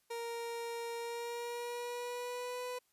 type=tone with pitch glide; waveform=30% pulse; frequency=466.8 to 497.4 Hz; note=A#4 to B4; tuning=+2 to +12 cents; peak=-36 dBFS; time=0.1-2.79 s; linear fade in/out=10 ms; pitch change=+110 cents; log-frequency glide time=0.97-2.64 s; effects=white hiss -75 dBFS RMS until 2.92 s + resampled to 32000 Hz